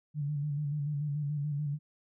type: tone with vibrato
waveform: sine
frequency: 146.4 Hz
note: D3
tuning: 5 cents flat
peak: -30 dBFS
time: 0.14-1.79 s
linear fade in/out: 50 ms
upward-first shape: square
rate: 6.9 Hz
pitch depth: 44 cents each way
effects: none